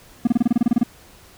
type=tone bursts; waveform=triangle; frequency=238.1 Hz; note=A#3; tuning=37 cents sharp; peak=-10 dBFS; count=12; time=0.25-0.834 s; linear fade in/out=5 ms; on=23 ms; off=28 ms; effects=pink hiss -48 dBFS RMS until 1.37 s